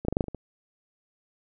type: clicks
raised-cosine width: 2 ms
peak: -21 / -8 / -15 / -9 / -8 / -24 / -21 / -22 dBFS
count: 8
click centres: 0.05 / 0.084 / 0.126 / 0.169 / 0.208 / 0.241 / 0.283 / 0.347 s
effects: none